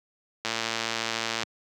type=click train; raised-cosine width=0.2 ms; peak=-10 dBFS; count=113; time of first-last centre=0.45-1.432 s; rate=114 Hz; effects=high-pass 150 Hz 12 dB/octave